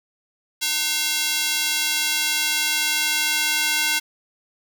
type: tone with high-pass filter sweep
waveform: square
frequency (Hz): 303.3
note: D#4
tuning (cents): -44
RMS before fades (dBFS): -22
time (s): 0.61-4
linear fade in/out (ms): 20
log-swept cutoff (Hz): 3300 to 2200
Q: 0.97
effects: none